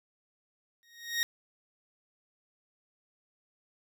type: tone with exponential growth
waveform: 20% pulse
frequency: 1870 Hz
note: A#6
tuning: 5 cents sharp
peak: -19 dBFS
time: 0.83-1.23 s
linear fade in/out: 0 ms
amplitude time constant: 85 ms
effects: none